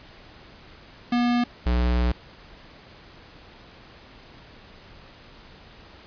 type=tone pair in turn; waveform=square; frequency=241.5 / 60.54 Hz; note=B3 / B1; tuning=-39 / -34 cents; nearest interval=2 octaves; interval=2395 cents; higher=first; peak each=-20 dBFS; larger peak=neither; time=1.12-1.44 / 1.66-2.12 s; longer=second; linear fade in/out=5 ms; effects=pink hiss -48 dBFS RMS until 6.06 s + resampled to 11025 Hz